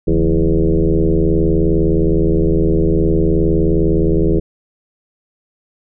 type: tone with frequency modulation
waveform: sine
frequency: 170.2 Hz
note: F3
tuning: 44 cents flat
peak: -10 dBFS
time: 0.07-4.4 s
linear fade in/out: 10 ms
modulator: 79.5 Hz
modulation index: 3.6
effects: none

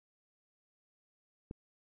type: click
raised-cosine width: 3 ms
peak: -29 dBFS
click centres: 1.511 s
effects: none

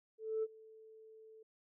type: tone with ADSR envelope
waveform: sine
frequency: 440 Hz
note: A4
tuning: in tune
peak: -31 dBFS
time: 0.18-1.43 s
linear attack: 250 ms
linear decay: 39 ms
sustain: -24 dB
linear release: 6 ms
effects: tanh soft clip ceiling -29 dBFS

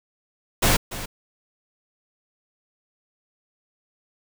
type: noise with echo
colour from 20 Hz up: pink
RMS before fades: -18 dBFS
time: 0.62-0.77 s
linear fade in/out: 10 ms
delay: 290 ms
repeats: 1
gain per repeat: -14 dB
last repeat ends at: 1.06 s
effects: none

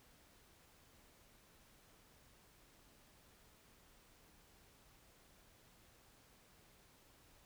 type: silence
effects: pink hiss -67 dBFS RMS until 7.45 s

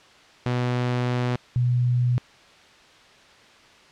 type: tone pair in turn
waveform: sawtooth / sine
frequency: 123.47 / 123.02 Hz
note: B2 / B2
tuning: 0 / -6 cents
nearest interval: unison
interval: 6 cents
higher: first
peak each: -18 / -18 dBFS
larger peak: neither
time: 0.46-1.36 / 1.56-2.18 s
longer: first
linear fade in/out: 0 ms
effects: white hiss -51 dBFS RMS until 3.91 s + low-pass 4000 Hz 12 dB/octave

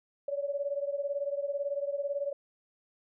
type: beating tone pair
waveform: sine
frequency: 561 / 579 Hz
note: C#5 / D5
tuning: +21 / -25 cents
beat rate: 18 Hz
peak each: -32 / -35 dBFS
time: 0.28-2.33 s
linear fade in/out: 5 ms
effects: none

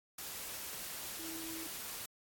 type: tone in noise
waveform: sine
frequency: 325.6 Hz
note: E4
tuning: 21 cents flat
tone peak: -46 dBFS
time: 1.19-1.67 s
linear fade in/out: 5 ms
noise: white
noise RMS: -44 dBFS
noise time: 0.18-2.06 s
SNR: -5 dB
effects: AAC 64 kbps

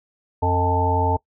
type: harmonic tone with a mistuned harmonic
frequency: 89.4 Hz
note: F2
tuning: 41 cents sharp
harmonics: 1 / 3 / 5 / 7 / 9 / 10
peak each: -21 / -29 / -25 / -29 / -28 / -21 dBFS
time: 0.42-1.17 s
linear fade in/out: 10 ms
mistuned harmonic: 10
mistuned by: -18 cents
effects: noise-tail reverb RT60 0.1 s tail -22 dB re dry

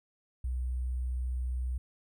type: tone with sample-and-hold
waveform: sine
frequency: 62.6 Hz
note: B1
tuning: 24 cents sharp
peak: -30 dBFS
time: 0.44-1.78 s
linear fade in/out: 5 ms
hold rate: 8820 Hz
effects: none

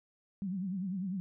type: tone with vibrato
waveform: sine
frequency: 188.6 Hz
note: F#3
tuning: 33 cents sharp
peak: -33 dBFS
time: 0.42-1.2 s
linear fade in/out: 0 ms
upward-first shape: triangle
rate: 10 Hz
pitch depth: 150 cents each way
effects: none

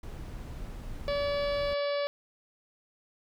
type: noise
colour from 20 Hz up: brown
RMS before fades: -40 dBFS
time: 0.03-1.74 s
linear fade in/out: 5 ms
type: harmonic tone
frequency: 573 Hz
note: D5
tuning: 43 cents flat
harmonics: 1 / 2 / 3 / 4 / 5 / 6 / 7 / 8 / 9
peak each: -28 / -39 / -43 / -42 / -47 / -45 / -46 / -46 / -51 dBFS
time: 1.08-2.07 s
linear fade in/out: 0 ms
effects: none

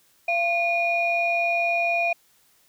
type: tone pair together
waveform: sine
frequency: 685 / 2441 Hz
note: F5 / D#7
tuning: -34 / -34 cents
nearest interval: octave + minor seventh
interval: 2200 cents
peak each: -22 dBFS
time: 0.28-2.13 s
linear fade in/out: 5 ms
effects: tanh soft clip ceiling -14 dBFS + white hiss -61 dBFS RMS until 2.68 s

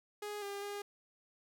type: tone with pitch steps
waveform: sawtooth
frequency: 415.5 / 401.5 / 407.3 Hz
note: G#4 / G4 / G#4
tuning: +1 / +41 / -34 cents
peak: -36 dBFS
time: 0.22-0.82 s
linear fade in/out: 5 ms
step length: 200 ms
effects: none

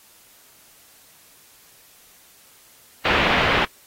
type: low-pass noise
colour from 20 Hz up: white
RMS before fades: -20 dBFS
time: 3.05-3.65 s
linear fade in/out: 5 ms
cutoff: 2800 Hz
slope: 24 dB/octave
effects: white hiss -52 dBFS RMS until 3.86 s + AAC 48 kbps

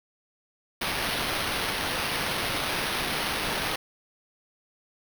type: noise with sample-and-hold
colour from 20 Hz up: violet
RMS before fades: -29 dBFS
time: 0.81-3.76 s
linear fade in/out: 5 ms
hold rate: 7350 Hz
effects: none

